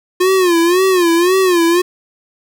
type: tone with vibrato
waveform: square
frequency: 356.8 Hz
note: F4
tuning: 37 cents sharp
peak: -10 dBFS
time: 0.2-1.82 s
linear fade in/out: 10 ms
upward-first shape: sine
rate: 1.9 Hz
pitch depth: 120 cents each way
effects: 7-bit